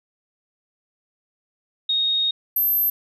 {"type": "tone pair in turn", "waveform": "sine", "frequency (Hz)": [3729, 12363], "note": ["A#7", "G9"], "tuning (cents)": [0, -25], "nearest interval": "octave + major sixth", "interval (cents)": 2075, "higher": "second", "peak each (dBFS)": [-18, -17], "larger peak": "second", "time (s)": [[1.89, 2.31], [2.56, 2.9]], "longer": "first", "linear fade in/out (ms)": 5, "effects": []}